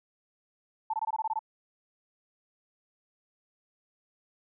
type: tone bursts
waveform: sine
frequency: 880 Hz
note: A5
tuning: in tune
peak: -27 dBFS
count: 9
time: 0.9-1.392 s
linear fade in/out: 5 ms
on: 36 ms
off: 21 ms
effects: none